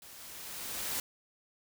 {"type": "noise with level ramp", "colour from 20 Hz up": "white", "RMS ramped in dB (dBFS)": [-52, -34], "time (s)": [0.02, 1], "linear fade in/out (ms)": 2, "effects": []}